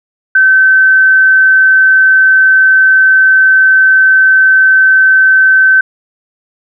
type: tone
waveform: sine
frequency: 1537 Hz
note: G6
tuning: 35 cents flat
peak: -3 dBFS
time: 0.35-5.81 s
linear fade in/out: 5 ms
effects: none